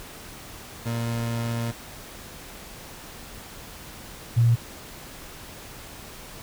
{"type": "tone pair in turn", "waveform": ["30% pulse", "sine"], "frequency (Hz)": [116.54, 117.22], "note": ["A#2", "A#2"], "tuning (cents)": [0, 10], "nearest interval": "unison", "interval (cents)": 10, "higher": "second", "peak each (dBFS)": [-23, -15], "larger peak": "second", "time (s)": [[0.85, 1.72], [4.36, 4.56]], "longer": "first", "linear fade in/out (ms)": 20, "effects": ["pink hiss -42 dBFS RMS until 6.42 s"]}